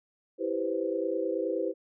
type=chord; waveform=sine; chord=C major seventh; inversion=first; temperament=equal; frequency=329.6 / 392 / 493.9 / 523.3 Hz; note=E4 / G4 / B4 / C5; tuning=0 / 0 / 0 / 0 cents; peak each=-33 dBFS; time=0.38-1.74 s; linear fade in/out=50 ms; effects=none